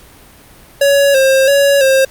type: tone with vibrato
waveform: square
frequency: 547 Hz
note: C#5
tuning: 23 cents flat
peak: -8 dBFS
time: 0.81-2.05 s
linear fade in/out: 5 ms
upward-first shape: square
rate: 1.5 Hz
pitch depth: 45 cents each way
effects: pink hiss -41 dBFS RMS until 2.1 s + Opus 48 kbps